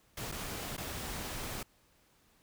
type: noise with dropouts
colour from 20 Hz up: pink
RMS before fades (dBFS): -40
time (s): 0.17-1.63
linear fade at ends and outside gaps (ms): 5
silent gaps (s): 0.317-0.321 / 0.767-0.778
effects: pink hiss -68 dBFS RMS until 2.42 s